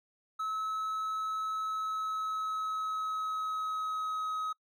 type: tone with pitch glide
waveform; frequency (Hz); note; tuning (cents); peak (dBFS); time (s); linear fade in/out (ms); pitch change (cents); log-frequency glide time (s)
triangle; 1294 to 1269.6; E6 to D#6; -32 to +35; -30; 0.39-4.53; 10; -33; 1.6-4.35
effects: noise-tail reverb RT60 0.1 s tail -25 dB re dry